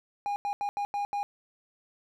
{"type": "tone bursts at uneven times", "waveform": "triangle", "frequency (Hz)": 814, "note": "G#5", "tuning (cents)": -35, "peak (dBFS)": -26, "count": 6, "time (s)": [[0.26, 0.36], [0.45, 0.53], [0.61, 0.69], [0.77, 0.85], [0.94, 1.05], [1.13, 1.23]], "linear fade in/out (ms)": 0, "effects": []}